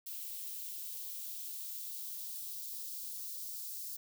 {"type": "noise with high-pass filter sweep", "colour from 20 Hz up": "violet", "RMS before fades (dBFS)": -43, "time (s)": [0.06, 3.97], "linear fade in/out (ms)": 10, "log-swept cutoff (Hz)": [2800, 4600], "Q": 1.6, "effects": []}